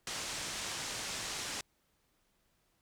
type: low-pass noise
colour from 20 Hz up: white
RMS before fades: -40 dBFS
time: 0.07-1.61 s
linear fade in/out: 2 ms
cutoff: 7800 Hz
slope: 24 dB/octave
effects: pink hiss -75 dBFS RMS until 2.81 s